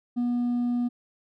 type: tone with hard clipping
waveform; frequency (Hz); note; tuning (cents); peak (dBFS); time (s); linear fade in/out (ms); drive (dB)
triangle; 242.4; B3; -32; -22; 0.16-0.89; 20; 1
effects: none